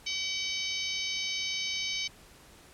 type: harmonic tone with a mistuned harmonic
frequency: 760 Hz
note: F#5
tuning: 46 cents sharp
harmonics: 3 / 4 / 5 / 6 / 7 / 8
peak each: -36 / -37 / -38 / -39 / -39 / -40 dBFS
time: 0.06-2.08 s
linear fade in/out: 10 ms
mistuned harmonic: 8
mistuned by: +30 cents
effects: pink hiss -55 dBFS RMS until 2.73 s + low-pass 12000 Hz 12 dB/octave